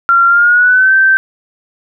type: tone with pitch glide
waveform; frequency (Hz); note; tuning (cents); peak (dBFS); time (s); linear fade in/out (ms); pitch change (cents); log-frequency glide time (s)
sine; 1377 to 1554.6; F6 to G6; -25 to -15; -5; 0.09-1.17; 0; +210; 0.27-0.94
effects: none